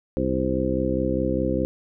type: harmonic tone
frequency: 64.9 Hz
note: C2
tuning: 13 cents flat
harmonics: 1 / 2 / 3 / 4 / 5 / 6 / 8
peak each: -30 / -31 / -29 / -28 / -27 / -30 / -27 dBFS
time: 0.17-1.65 s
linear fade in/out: 0 ms
effects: none